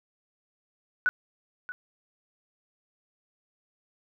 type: tone with echo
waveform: sine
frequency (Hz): 1480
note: F#6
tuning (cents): 0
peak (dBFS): -20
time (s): 1.06-1.09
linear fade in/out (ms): 0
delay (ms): 630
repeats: 1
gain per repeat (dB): -14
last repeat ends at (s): 1.72
effects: none